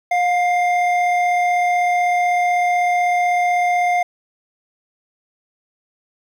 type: tone pair together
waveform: triangle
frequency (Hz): 712 / 2100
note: F5 / C7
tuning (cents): +33 / +6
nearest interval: octave + perfect fifth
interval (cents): 1873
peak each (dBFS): -13 / -21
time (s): 0.11-4.03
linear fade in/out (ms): 5
effects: 8-bit

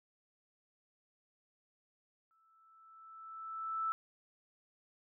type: tone with exponential growth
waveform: sine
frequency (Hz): 1318.5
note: E6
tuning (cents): 0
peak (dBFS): -31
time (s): 2.31-3.92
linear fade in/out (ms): 0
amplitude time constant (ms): 350
effects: none

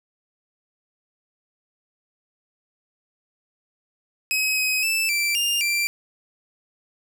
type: tone with pitch steps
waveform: sawtooth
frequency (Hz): 2546 / 2529 / 2640 / 2342 / 2807 / 2357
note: D#7 / D#7 / E7 / D7 / F7 / D7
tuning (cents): +39 / +28 / +2 / -5 / +8 / +6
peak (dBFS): -17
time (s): 4.31-5.87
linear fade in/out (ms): 0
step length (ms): 260
effects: none

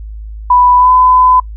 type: tone with pitch glide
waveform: sine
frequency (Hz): 990 to 1009.1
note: B5 to B5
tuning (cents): +4 to +37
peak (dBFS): -4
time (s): 0.5-1.4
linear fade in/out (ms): 5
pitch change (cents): +33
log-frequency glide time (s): 0.77-0.9
effects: noise-tail reverb RT60 0.1 s tail -25 dB re dry + added 53 Hz sine -23 dBFS peak until 1.56 s

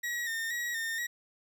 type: tone with vibrato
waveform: 40% pulse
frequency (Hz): 1864.7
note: A#6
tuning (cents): 0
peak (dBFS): -31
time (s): 0.03-1.07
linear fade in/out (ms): 10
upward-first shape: square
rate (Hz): 2.1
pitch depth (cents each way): 42
effects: none

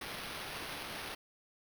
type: noise with sample-and-hold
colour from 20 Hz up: white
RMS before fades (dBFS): -43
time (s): 0.01-1.15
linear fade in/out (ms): 5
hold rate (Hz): 7350
effects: none

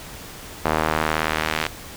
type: tone with band-pass filter sweep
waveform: sawtooth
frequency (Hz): 78.3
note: D#2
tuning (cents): +11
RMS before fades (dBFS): -23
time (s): 0.65-1.67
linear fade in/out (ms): 5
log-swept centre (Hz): 930 to 2500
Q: 0.88
effects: pink hiss -38 dBFS RMS until 1.96 s

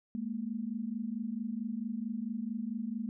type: tone pair together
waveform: sine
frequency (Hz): 210.2 / 234.7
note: G#3 / A#3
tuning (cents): +21 / +12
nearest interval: major second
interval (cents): 191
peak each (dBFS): -37 / -36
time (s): 0.15-3.09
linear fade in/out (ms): 0
effects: none

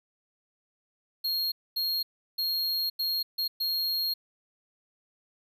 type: tone bursts at uneven times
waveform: square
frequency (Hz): 4257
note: C8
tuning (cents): +29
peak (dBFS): -27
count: 6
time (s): 1.24-1.52 / 1.76-2.03 / 2.38-2.9 / 2.99-3.23 / 3.38-3.48 / 3.6-4.14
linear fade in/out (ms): 10
effects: none

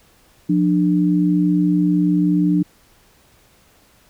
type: tone pair together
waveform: sine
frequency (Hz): 177.01 / 297.7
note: F3 / D4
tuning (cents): +24 / +24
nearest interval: major sixth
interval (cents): 900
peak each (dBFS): -16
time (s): 0.49-2.63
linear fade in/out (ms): 10
effects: pink hiss -54 dBFS RMS until 4.09 s

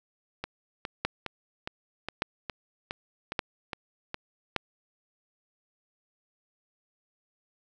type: two click trains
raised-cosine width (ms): 0.3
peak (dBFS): -10 / -17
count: 4 / 10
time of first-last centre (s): 1.05-4.563 / 0.44-4.144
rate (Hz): 0.854 / 2.43
effects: none

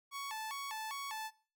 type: tone with vibrato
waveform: sawtooth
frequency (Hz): 987.8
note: B5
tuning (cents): 0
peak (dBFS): -36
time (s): 0.11-1.31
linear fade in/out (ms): 50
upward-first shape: square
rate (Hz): 2.5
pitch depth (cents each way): 210
effects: noise-tail reverb RT60 0.4 s tail -19 dB re dry

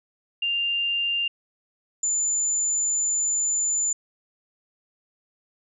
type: tone pair in turn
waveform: sine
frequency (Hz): 2794 / 7058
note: F7 / A8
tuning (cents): 0 / +4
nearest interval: octave + major third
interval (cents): 1604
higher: second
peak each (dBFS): -22 / -21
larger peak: second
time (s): 0.42-1.28 / 2.03-3.93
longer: second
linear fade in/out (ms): 5
effects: none

